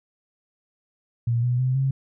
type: tone with pitch steps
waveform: sine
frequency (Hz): 117.8 / 123.16 / 128.76 / 134.62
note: A#2 / B2 / C3 / C3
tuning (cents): +19 / -4 / -27 / +50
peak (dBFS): -19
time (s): 1.27-1.91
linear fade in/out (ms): 5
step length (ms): 160
effects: none